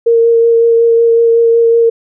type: tone with vibrato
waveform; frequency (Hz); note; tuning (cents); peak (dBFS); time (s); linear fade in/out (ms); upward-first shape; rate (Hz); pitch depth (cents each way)
sine; 462.3; A#4; -14; -5; 0.06-1.9; 10; sine; 5.4; 12
effects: none